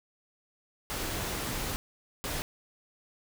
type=noise bursts at uneven times; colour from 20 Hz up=pink; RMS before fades=-34 dBFS; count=2; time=0.9-1.76 / 2.24-2.42 s; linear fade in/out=0 ms; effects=none